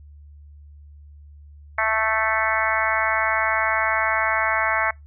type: harmonic tone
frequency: 220 Hz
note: A3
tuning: in tune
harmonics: 3 / 4 / 5 / 6 / 7 / 8 / 9 / 10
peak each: -27 / -27 / -27 / -27 / -27 / -27 / -27 / -27 dBFS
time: 1.78-4.91 s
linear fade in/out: 5 ms
effects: noise-tail reverb RT60 0.2 s tail -26 dB re dry + added 73 Hz sine -42 dBFS peak until 5.06 s